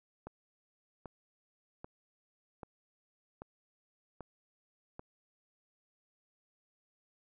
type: click train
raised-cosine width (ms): 1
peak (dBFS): -30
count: 7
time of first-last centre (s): 0.27-4.994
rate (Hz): 1.27
effects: none